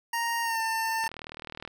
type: tone with pitch glide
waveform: 25% pulse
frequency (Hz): 932.3 to 897.4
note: A#5 to A5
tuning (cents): 0 to +34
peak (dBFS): -23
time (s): 0.13-1.08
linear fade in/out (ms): 5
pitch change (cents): -66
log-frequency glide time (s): 0.42-0.6
type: click train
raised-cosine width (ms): 0.3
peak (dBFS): -23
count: 26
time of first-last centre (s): 1.04-1.676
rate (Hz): 39.3
effects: none